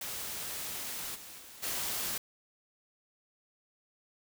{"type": "noise with level steps", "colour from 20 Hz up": "white", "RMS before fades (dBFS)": [-39, -48, -51, -35], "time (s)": [0.01, 2.18], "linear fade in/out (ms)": 5, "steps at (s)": [1.14, 1.38, 1.62], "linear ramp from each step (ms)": 20, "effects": []}